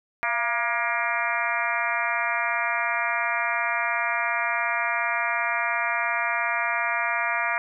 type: harmonic tone with a mistuned harmonic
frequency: 237.2 Hz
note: A#3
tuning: 30 cents sharp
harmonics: 3 / 4 / 5 / 6 / 7 / 8 / 9 / 10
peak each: -31 / -31 / -31 / -31 / -31 / -31 / -31 / -31 dBFS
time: 0.23-7.58 s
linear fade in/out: 0 ms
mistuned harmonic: 3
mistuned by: -65 cents
effects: none